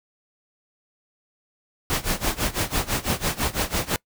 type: noise with tremolo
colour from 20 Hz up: pink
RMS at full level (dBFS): -22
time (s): 1.9-3.96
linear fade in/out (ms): 0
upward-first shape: sine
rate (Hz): 6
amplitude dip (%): 90
effects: noise-tail reverb RT60 0.1 s tail -24 dB re dry